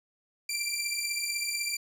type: beating tone pair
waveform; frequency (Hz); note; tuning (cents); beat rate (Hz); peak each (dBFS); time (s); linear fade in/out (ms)
15% pulse; 2349 / 2365; D7 / D7; 0 / +12; 16; -26; 0.49-1.77; 5
effects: none